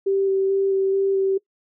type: tone with vibrato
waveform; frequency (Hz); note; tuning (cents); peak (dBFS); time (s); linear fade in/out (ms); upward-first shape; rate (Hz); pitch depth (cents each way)
sine; 388.6; G4; -15; -17; 0.06-1.38; 10; square; 2.3; 10
effects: noise-tail reverb RT60 0.1 s tail -22 dB re dry